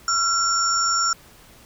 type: tone cluster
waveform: sine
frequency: 1364 / 5510 / 7110 Hz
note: F6 / F8 / A8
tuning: -41 / -24 / +17 cents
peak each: -20 / -24 / -25 dBFS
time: 0.08-1.13 s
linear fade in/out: 2 ms
effects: pink hiss -49 dBFS RMS until 1.65 s